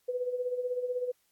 sine tone with tremolo, 496.9 Hz, B4, 11 cents sharp, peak -27 dBFS, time 0.08-1.12 s, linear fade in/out 10 ms, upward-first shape sine, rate 16 Hz, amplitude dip 65%, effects white hiss -72 dBFS RMS until 1.31 s + AAC 64 kbps

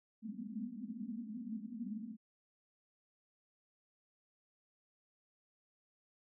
white band-pass noise, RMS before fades -44 dBFS, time 0.22-2.17 s, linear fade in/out 50 ms, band 200 to 250 Hz, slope 96 dB/octave, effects none

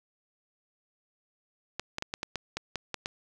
clicks, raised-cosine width 0.2 ms, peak -15 dBFS, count 10, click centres 1.796 / 1.984 / 2.024 / 2.139 / 2.231 / 2.357 / 2.57 / 2.757 / 2.943 / 3.059 s, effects none

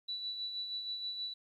sine tone with tremolo, 3951 Hz, B7, in tune, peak -35 dBFS, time 0.08-1.34 s, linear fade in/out 10 ms, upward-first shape sine, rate 6.3 Hz, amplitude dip 45%, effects 12-bit

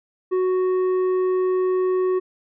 sine tone with tanh clipping, 370 Hz, F#4, in tune, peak -19 dBFS, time 0.31-2.2 s, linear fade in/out 20 ms, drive 7 dB, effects none

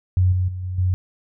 sine tone with level steps, 91.7 Hz, F#2, 15 cents flat, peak -13 / -17 / -26 / -24 / -16 dBFS, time 0.17-0.94 s, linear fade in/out 0 ms, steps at 0.32 / 0.48 / 0.63 / 0.78 s, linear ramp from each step 5 ms, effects none

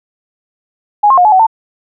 sine tone with pitch steps, 830 / 1069 / 717 / 853 / 752 / 893 Hz, G#5 / C6 / F5 / G#5 / F#5 / A5, -1 / +37 / +45 / +46 / +28 / +25 cents, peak -4 dBFS, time 1.03-1.468 s, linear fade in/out 10 ms, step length 73 ms, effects none

